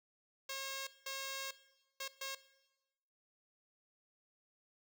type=tone bursts at uneven times; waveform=5% pulse; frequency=541 Hz; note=C#5; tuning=42 cents flat; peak=-29 dBFS; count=4; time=0.49-0.87 / 1.06-1.51 / 2-2.08 / 2.21-2.35 s; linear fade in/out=5 ms; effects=noise-tail reverb RT60 1.0 s tail -17 dB re dry